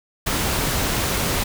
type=noise; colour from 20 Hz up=pink; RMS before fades=-22 dBFS; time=0.26-1.44 s; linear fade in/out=10 ms; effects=none